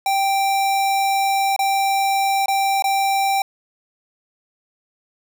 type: tone with dropouts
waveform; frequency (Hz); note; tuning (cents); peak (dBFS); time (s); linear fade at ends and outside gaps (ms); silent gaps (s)
square; 784; G5; 0; -17; 0.06-3.42; 2; 1.563-1.591 / 2.459-2.482 / 2.823-2.841
effects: none